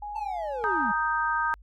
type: tone with pitch glide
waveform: sine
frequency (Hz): 830.6 to 846.1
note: G#5 to G#5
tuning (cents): 0 to +32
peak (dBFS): -33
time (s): 0.02-0.94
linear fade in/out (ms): 5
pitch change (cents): +32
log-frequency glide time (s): 0.15-0.73
type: linear sweep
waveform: triangle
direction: down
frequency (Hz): 904 to 187.2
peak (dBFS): -29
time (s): 0.15-0.92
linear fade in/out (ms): 10
type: chord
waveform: sine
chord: Eb major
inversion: second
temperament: equal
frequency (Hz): 932.3 / 1244.5 / 1568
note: Bb5 / Eb6 / G6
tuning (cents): 0 / 0 / 0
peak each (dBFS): -28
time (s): 0.64-1.54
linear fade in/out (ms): 0
effects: added 50 Hz sine -48 dBFS peak until 1.62 s + AAC 64 kbps